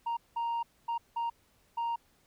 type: tone bursts at uneven times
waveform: sine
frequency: 932.3 Hz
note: A#5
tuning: in tune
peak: -27 dBFS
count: 5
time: 0.06-0.17 / 0.36-0.63 / 0.88-0.98 / 1.16-1.3 / 1.77-1.96 s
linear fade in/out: 10 ms
effects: tanh soft clip ceiling -29 dBFS + pink hiss -68 dBFS RMS until 2.26 s